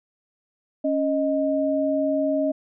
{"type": "tone pair together", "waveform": "sine", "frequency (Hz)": [277.2, 622.3], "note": ["C#4", "D#5"], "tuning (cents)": [0, 0], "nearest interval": "octave + major second", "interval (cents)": 1400, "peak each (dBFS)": [-23, -22], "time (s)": [0.84, 2.52], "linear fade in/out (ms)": 10, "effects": []}